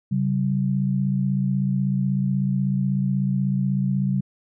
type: tone pair together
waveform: sine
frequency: 135.8 / 192.05 Hz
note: C#3 / G3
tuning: -35 / -35 cents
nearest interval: tritone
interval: 600 cents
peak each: -22 dBFS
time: 0.11-4.21 s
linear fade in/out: 10 ms
effects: none